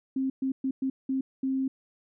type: tone bursts at uneven times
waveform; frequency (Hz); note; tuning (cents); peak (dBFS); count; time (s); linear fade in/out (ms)
sine; 265.6; C4; +26; -25; 6; 0.16-0.3 / 0.42-0.52 / 0.64-0.71 / 0.82-0.9 / 1.09-1.21 / 1.43-1.68; 5
effects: none